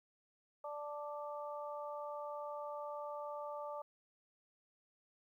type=harmonic tone; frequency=293.7 Hz; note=D4; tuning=in tune; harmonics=2 / 3 / 4; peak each=-44 / -47 / -48 dBFS; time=0.64-3.82 s; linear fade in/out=5 ms; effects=13-bit